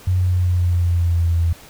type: tone with pitch glide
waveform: sine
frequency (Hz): 91.6 to 84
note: F#2 to E2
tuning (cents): -17 to +33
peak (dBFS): -14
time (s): 0.07-1.53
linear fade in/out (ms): 5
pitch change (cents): -150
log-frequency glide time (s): 0.17-1.34
effects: pink hiss -43 dBFS RMS until 1.69 s